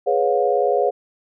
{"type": "chord", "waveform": "sine", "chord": "C# dominant seventh", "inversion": "second", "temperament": "equal with one note detuned", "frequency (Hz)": [415.3, 493.9, 554.4, 713.5], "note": ["G#4", "B4", "C#5", "E#5"], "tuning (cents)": [0, 0, 0, 37], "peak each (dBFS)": -21, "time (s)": [0.06, 0.91], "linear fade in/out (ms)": 20, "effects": []}